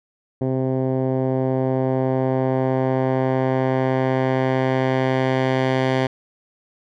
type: tone with low-pass filter sweep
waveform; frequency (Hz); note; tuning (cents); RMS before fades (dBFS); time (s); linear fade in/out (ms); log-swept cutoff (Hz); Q
10% pulse; 130.81; C3; 0; -20; 0.41-6.07; 5; 450 to 3300; 0.76
effects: none